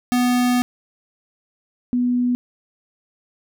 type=tone pair in turn; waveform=square / sine; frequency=246.9 / 246 Hz; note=B3 / B3; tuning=0 / -7 cents; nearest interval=unison; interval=7 cents; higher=first; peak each=-16 dBFS; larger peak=neither; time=0.12-0.62 / 1.93-2.35 s; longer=first; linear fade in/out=0 ms; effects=none